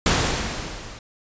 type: noise with level ramp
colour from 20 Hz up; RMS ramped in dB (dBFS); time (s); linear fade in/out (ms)
pink; -17 to -40; 0.06-0.99; 2
effects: resampled to 16000 Hz